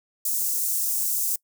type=high-pass noise; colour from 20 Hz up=white; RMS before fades=-25 dBFS; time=0.25-1.36 s; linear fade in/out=5 ms; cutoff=6700 Hz; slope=24 dB/octave; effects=noise-tail reverb RT60 0.1 s tail -24 dB re dry

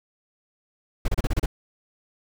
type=noise bursts; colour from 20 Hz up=brown; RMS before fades=-21 dBFS; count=7; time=1.05-1.46 s; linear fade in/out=5 ms; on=32 ms; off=31 ms; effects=none

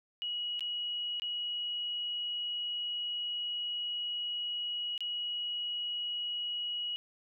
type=tone with dropouts; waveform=sine; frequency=2910 Hz; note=F#7; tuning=29 cents flat; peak=-33 dBFS; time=0.22-6.96 s; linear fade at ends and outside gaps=0 ms; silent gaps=0.594-0.607 / 1.198-1.22 / 4.978-5.006 s; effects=none

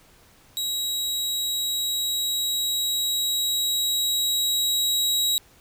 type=tone with level ramp; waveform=sawtooth; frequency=3840 Hz; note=B7; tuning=49 cents flat; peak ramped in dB=-22 to -17 dBFS; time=0.57-5.38 s; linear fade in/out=0 ms; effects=pink hiss -55 dBFS RMS until 5.6 s

